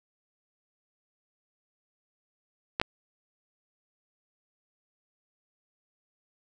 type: clicks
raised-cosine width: 0.3 ms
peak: -10 dBFS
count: 2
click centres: 2.799 / 2.815 s
effects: none